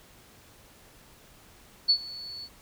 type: tone with ADSR envelope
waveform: sine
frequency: 4435 Hz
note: C#8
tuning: in tune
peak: -16 dBFS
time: 1.88-2.49 s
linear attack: 19 ms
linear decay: 75 ms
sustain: -21 dB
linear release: 54 ms
effects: pink hiss -55 dBFS RMS until 2.61 s